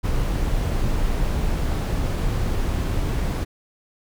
brown noise, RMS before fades -22 dBFS, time 0.03-3.45 s, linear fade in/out 20 ms, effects none

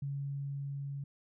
sine tone with level ramp, 140 Hz, C#3, 18 cents sharp, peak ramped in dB -34 to -37 dBFS, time 0.02-1.04 s, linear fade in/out 5 ms, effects none

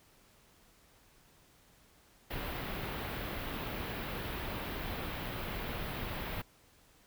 pink band-stop noise, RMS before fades -39 dBFS, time 2.3-6.42 s, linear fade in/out 10 ms, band 3700 to 14000 Hz, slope 24 dB/octave, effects pink hiss -64 dBFS RMS until 7.06 s

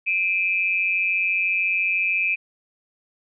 sine tone pair together, 2378 / 2564 Hz, D7 / E7, +21 / -49 cents, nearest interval minor second, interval 130 cents, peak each -22 dBFS, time 0.06-2.36 s, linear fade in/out 20 ms, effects none

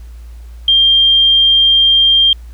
sine tone, 3190 Hz, G7, 30 cents sharp, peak -6 dBFS, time 0.68-2.33 s, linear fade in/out 2 ms, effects added 58 Hz sine -29 dBFS peak until 2.53 s + pink hiss -50 dBFS RMS until 2.53 s

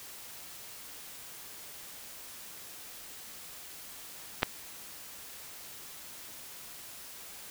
clicks, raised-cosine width 0.3 ms, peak -20 / -7 dBFS, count 2, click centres 4.423 / 4.431 s, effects white hiss -47 dBFS RMS until 7.5 s

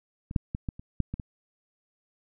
clicks, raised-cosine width 5 ms, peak -25 / -10 / -18 / -18 / -29 / -12 / -20 / -22 dBFS, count 8, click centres 0.311 / 0.362 / 0.549 / 0.688 / 0.795 / 1.003 / 1.14 / 1.198 s, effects none

